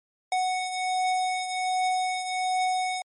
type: beating tone pair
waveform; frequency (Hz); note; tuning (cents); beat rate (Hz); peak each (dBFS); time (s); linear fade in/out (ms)
square; 740 / 741.3; F#5 / F#5; 0 / +3; 1.3; -26 / -33; 0.32-3.02; 2
effects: MP3 48 kbps